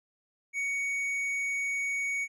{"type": "tone with tanh clipping", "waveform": "triangle", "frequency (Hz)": 2236, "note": "C#7", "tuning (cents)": 14, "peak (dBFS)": -30, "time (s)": [0.53, 2.28], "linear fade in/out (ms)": 50, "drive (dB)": 11, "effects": []}